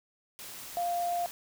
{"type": "tone in noise", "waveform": "sine", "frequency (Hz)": 698.5, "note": "F5", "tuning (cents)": 0, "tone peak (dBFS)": -28, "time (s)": [0.77, 1.26], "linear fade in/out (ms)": 0, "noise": "white", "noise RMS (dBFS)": -44, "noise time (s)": [0.39, 1.31], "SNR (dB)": 13, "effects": []}